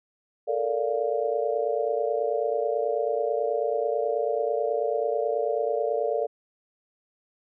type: chord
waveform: sine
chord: Bb major seventh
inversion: third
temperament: just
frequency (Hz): 437 / 466.2 / 582.7 / 699.2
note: A4 / Bb4 / D5 / F5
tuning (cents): -12 / 0 / -14 / +2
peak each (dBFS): -29 / -28 / -28 / -31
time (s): 0.47-6.27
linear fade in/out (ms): 20
effects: none